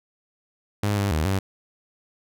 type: tone with pitch steps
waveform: sawtooth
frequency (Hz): 103 / 100.3 / 77.8 / 96.5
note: G#2 / G2 / D#2 / G2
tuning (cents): -14 / +40 / 0 / -27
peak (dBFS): -17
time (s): 0.83-1.39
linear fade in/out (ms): 5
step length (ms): 140
effects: none